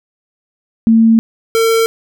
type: tone pair in turn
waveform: sine / square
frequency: 225.6 / 452.8 Hz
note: A3 / A4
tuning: +44 / +50 cents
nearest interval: octave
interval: 1206 cents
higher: second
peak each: -5 / -10 dBFS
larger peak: first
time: 0.87-1.19 / 1.55-1.86 s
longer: first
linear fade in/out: 0 ms
effects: none